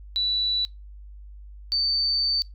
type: tone pair in turn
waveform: sine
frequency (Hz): 3951 / 4569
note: B7 / D8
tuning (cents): 0 / -48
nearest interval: minor third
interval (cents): 252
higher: second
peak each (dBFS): -21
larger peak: neither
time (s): 0.16-0.65 / 1.72-2.42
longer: second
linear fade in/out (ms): 0
effects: noise-tail reverb RT60 0.2 s tail -22 dB re dry + added 50 Hz sine -40 dBFS peak until 2.54 s